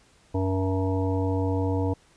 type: harmonic tone with a mistuned harmonic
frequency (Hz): 94.6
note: F#2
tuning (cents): +39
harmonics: 1 / 3 / 5 / 7 / 9 / 10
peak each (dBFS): -25 / -28 / -30 / -36 / -38 / -38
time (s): 0.34-1.94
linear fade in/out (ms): 10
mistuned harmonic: 9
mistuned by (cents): +29
effects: pink hiss -59 dBFS RMS until 2.16 s + resampled to 22050 Hz